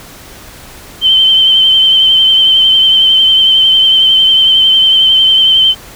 sine tone with vibrato, 3098 Hz, G7, 21 cents flat, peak -4 dBFS, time 1.01-5.75 s, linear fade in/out 50 ms, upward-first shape sine, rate 11 Hz, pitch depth 26 cents each way, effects pink hiss -33 dBFS RMS until 5.95 s

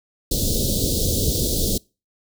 pink band-stop noise, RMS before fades -21 dBFS, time 0.31-1.78 s, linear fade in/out 5 ms, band 560 to 3600 Hz, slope 48 dB/octave, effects noise-tail reverb RT60 0.3 s tail -25 dB re dry

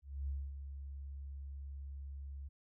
sine tone with ADSR envelope, 69.3 Hz, C#2, in tune, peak -35 dBFS, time 0.02-2.49 s, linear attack 260 ms, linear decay 240 ms, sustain -8 dB, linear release 16 ms, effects none

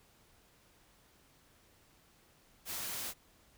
white noise, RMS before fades -40 dBFS, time 2.65-3.14 s, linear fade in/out 50 ms, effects pink hiss -66 dBFS RMS until 3.57 s

